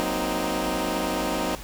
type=chord; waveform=15% pulse; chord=C half-diminished seventh; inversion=second; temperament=equal with one note detuned; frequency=185 / 236.7 / 261.6 / 311.1 Hz; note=Gb3 / Bb3 / C4 / Eb4; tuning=0 / +27 / 0 / 0 cents; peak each=-25 / -26 / -24 / -22 dBFS; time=0-1.55 s; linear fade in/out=0 ms; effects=added 50 Hz sine -41 dBFS peak until 1.63 s + pink hiss -41 dBFS RMS until 1.63 s